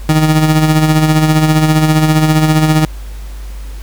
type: tone with tremolo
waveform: 30% pulse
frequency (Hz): 155.56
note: D#3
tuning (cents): 0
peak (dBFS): -3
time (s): 0.09-2.85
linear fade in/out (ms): 2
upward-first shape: sine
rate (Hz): 15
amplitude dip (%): 50
effects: added 50 Hz sine -23 dBFS peak until 3.82 s + pink hiss -39 dBFS RMS until 3.82 s